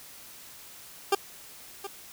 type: tone with echo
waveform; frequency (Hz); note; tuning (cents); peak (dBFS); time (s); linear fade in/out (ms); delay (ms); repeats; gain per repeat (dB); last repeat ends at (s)
20% pulse; 396.6; G4; +20; -15; 1.12-1.15; 5; 720; 1; -14; 1.87
effects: white hiss -48 dBFS RMS until 2.12 s